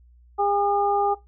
harmonic tone, 405 Hz, G#4, 43 cents flat, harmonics 1 / 2 / 3, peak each -25 / -20 / -29 dBFS, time 0.38-1.15 s, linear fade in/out 20 ms, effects noise-tail reverb RT60 0.2 s tail -18 dB re dry + added 60 Hz sine -50 dBFS peak until 1.27 s

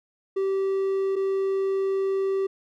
triangle tone pair in turn, 387.6 / 387.6 Hz, G4 / G4, -20 / -20 cents, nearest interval unison, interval 0 cents, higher neither, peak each -20 dBFS, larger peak neither, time 0.36-1.16 / 1.16-2.47 s, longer second, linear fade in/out 10 ms, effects none

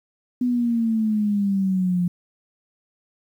sine exponential sweep, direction down, 250 to 174.61 Hz, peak -18 dBFS, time 0.41-2.08 s, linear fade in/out 5 ms, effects 9-bit

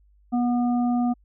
harmonic tone, 242.9 Hz, B3, 29 cents flat, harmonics 1 / 3 / 5, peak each -20 / -28 / -40 dBFS, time 0.32-1.14 s, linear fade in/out 20 ms, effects added 50 Hz sine -55 dBFS peak until 1.24 s

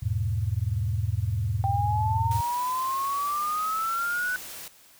sine chord, E major, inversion none, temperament equal, 82.41 / 103.83 / 123.47 Hz, E2 / G#2 / B2, 0 / 0 / 0 cents, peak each -30 / -26 / -31 dBFS, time 0.02-2.41 s, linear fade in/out 10 ms
sine exponential sweep, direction up, 784 to 1499 Hz, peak -25 dBFS, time 1.64-4.36 s, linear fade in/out 0 ms
white noise, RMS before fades -40 dBFS, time 2.31-4.68 s, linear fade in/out 2 ms
effects white hiss -55 dBFS RMS until 4.99 s

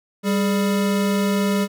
square tone pair together, 197.57 / 419.5 Hz, G3 / G#4, +14 / +17 cents, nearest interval octave + minor second, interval 1303 cents, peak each -19 / -26 dBFS, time 0.23-1.68 s, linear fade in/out 50 ms, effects none

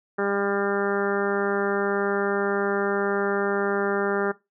harmonic tone, 200.1 Hz, G3, 36 cents sharp, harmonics 1 / 2 / 3 / 4 / 5 / 6 / 7 / 8 / 9, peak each -31 / -25 / -32 / -33 / -39 / -34 / -32 / -35 / -37 dBFS, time 0.18-4.32 s, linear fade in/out 10 ms, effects noise-tail reverb RT60 0.2 s tail -18 dB re dry

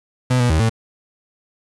35% pulse tone with pitch steps, 126.3 / 122 / 79 / 112.7 Hz, B2 / B2 / D#2 / A2, +39 / -21 / +27 / +42 cents, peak -12 dBFS, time 0.3-0.696 s, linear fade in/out 10 ms, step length 99 ms, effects resampled to 24000 Hz + 7-bit

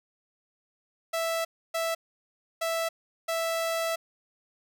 sawtooth tone bursts at uneven times, 659.3 Hz, E5, in tune, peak -23 dBFS, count 4, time 1.13-1.45 / 1.74-1.95 / 2.61-2.89 / 3.28-3.96 s, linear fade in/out 10 ms, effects none

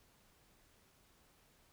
silence, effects pink hiss -69 dBFS RMS until 1.72 s

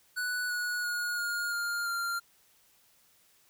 square tone with pitch steps, 1480 / 1461.3 / 1442.9 / 1424.6 / 1406.7 / 1388.9 Hz, F#6 / F#6 / F#6 / F6 / F6 / F6, 0 / -22 / -44 / +34 / +12 / -10 cents, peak -31 dBFS, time 0.16-2.2 s, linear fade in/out 20 ms, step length 340 ms, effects white hiss -65 dBFS RMS until 3.49 s

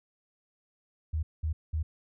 sine tone bursts, 78.5 Hz, D#2, 16 cents sharp, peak -27 dBFS, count 3, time 1.13-1.83 s, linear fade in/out 10 ms, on 100 ms, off 200 ms, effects none

